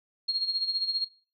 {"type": "tone with tremolo", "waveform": "sine", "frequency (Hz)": 4261, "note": "C8", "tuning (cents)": 31, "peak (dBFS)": -23, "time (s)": [0.28, 1.05], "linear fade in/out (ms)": 10, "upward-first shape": "sine", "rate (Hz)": 15, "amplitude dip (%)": 60, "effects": ["noise-tail reverb RT60 0.4 s tail -22 dB re dry"]}